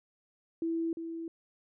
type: tone with echo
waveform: sine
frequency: 330 Hz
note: E4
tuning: 2 cents sharp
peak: -29 dBFS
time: 0.62-0.93 s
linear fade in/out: 2 ms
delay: 350 ms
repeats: 1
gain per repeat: -7 dB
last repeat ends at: 1.28 s
effects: none